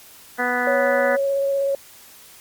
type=harmonic tone; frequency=246.9 Hz; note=B3; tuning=in tune; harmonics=1 / 2 / 3 / 4 / 5 / 6 / 7 / 8; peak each=-29 / -27 / -26 / -31 / -31 / -26 / -26 / -28 dBFS; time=0.38-1.17 s; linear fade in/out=20 ms
type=tone with vibrato; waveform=sine; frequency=553 Hz; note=C#5; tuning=4 cents flat; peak=-18 dBFS; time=0.67-1.75 s; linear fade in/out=2 ms; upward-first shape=square; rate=16 Hz; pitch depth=9 cents each way
effects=white hiss -46 dBFS RMS until 2.4 s + Opus 48 kbps